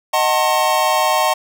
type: chord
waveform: square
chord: D# diminished seventh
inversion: none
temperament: just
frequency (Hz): 622.3 / 746.7 / 896 / 1075.3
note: D#5 / F#5 / A5 / C6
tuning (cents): 0 / +16 / +31 / +47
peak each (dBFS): -20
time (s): 0.13-1.34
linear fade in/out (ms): 10
effects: none